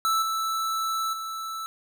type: tone with level steps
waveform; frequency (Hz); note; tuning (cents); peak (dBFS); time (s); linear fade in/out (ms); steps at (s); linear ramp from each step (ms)
square; 1318.5; E6; 0; -22 / -26 / -32; 0.05-1.66; 0; 0.22 / 1.13; 2
effects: none

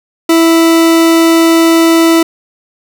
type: tone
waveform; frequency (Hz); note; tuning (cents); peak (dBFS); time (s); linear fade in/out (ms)
40% pulse; 329.6; E4; 0; -4; 0.29-2.23; 5
effects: none

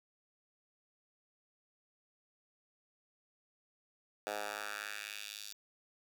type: tone with high-pass filter sweep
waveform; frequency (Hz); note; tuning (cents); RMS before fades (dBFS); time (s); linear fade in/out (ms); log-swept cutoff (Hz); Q
10% pulse; 103.83; G#2; 0; -43; 4.27-5.53; 0; 640 to 4600; 1.6
effects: none

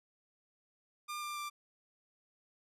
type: tone with pitch steps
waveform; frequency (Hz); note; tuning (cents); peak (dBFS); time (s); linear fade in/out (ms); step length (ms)
sawtooth; 1200 / 1190.3 / 1180.7; D6 / D6 / D6; +37 / +23 / +9; -35; 1.08-1.5; 20; 140
effects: resampled to 32000 Hz

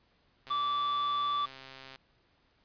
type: click train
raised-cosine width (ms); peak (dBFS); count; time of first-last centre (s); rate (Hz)
0.2; -30; 199; 0.47-1.959; 133
type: tone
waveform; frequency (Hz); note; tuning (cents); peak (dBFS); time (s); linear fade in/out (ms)
square; 1162; D6; -19; -29; 0.5-1.46; 10
effects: pink hiss -69 dBFS RMS until 2.64 s + resampled to 11025 Hz

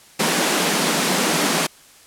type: high-pass noise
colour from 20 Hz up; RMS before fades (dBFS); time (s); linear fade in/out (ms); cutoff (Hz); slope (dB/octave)
pink; -19; 0.19-1.67; 10; 160; 96
effects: white hiss -48 dBFS RMS until 2.06 s + low-pass 11000 Hz 12 dB/octave

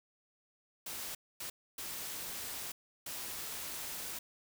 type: noise bursts at uneven times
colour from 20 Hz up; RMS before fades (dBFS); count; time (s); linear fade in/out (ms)
white; -42; 4; 0.86-1.15 / 1.4-1.5 / 1.78-2.72 / 3.06-4.19; 5
effects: none

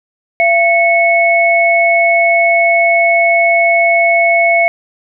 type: tone pair together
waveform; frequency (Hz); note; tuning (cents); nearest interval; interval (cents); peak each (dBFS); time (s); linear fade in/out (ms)
sine; 680 / 2203; F5 / C#7; -46 / -11; octave + minor sixth; 2035; -10; 0.4-4.68; 0
effects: none

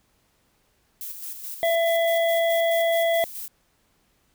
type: noise with tremolo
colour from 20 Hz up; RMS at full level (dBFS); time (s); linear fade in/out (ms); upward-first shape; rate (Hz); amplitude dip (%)
violet; -34; 1.01-3.48; 0; square; 4.7; 45
type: harmonic tone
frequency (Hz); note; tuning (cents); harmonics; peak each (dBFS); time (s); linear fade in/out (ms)
668; E5; +23; 1 / 3 / 5; -19 / -29 / -33; 1.63-3.24; 0
effects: pink hiss -66 dBFS RMS until 4.34 s

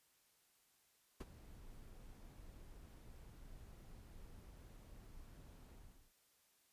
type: noise with ADSR envelope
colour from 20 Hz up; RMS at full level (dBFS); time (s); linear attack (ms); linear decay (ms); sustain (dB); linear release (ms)
brown; -41; 1.2-6.13; 7; 35; -16; 410
effects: white hiss -75 dBFS RMS until 6.72 s + resampled to 32000 Hz

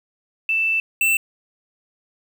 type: tone pair in turn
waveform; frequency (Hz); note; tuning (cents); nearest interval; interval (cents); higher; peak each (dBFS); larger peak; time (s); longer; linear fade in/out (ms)
sine / square; 2653 / 2673; E7 / E7; +10 / +23; unison; 13; second; -17 / -16; second; 0.49-0.8 / 1.01-1.17; first; 2
effects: 8-bit

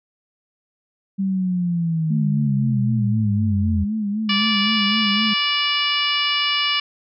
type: linear sweep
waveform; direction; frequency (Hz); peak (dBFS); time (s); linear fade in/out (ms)
sine; down; 195.9 to 82.41; -18; 1.18-3.85; 20
type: tone with vibrato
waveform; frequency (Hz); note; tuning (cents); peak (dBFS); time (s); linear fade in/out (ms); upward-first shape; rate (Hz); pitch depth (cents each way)
sine; 210.3; G#3; +22; -20; 2.1-5.34; 10; sine; 3.9; 82
type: harmonic tone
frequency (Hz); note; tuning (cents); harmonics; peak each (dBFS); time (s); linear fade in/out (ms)
582; D5; -16; 2 / 3 / 4 / 5 / 6 / 7 / 8 / 9; -26 / -30 / -24 / -21 / -29 / -32 / -30 / -29; 4.29-6.8; 5
effects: none

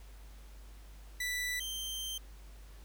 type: tone pair in turn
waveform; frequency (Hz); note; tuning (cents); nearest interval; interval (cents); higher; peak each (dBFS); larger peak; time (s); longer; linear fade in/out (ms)
sawtooth; 1975.5 / 3136; B6 / G7; 0 / 0; minor sixth; 800; second; -30 / -34; first; 1.2-1.6 / 1.6-2.18; second; 5
effects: added 50 Hz sine -49 dBFS peak until 2.84 s + pink hiss -61 dBFS RMS until 2.84 s

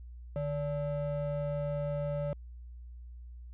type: ring-modulated tone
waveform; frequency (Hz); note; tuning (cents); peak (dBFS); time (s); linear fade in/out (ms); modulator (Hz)
triangle; 363; F#4; -33; -26; 0.36-2.33; 0; 214
effects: added 60 Hz sine -44 dBFS peak until 3.53 s + resampled to 8000 Hz

